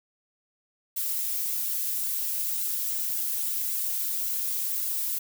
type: noise with flanger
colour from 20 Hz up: violet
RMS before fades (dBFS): -29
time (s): 0.96-5.19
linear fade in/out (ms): 10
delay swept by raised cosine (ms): 1.6 to 4.9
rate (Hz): 1.8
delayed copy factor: -0.75
effects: none